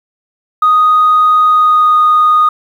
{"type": "tone with pitch glide", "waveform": "sine", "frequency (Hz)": [1244.5, 1235.2], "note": ["D#6", "D#6"], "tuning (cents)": [0, -13], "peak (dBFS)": -4, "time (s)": [0.62, 2.49], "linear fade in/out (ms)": 5, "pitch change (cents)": -13, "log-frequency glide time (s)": [1.48, 1.99], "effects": ["tanh soft clip ceiling -2 dBFS", "7-bit"]}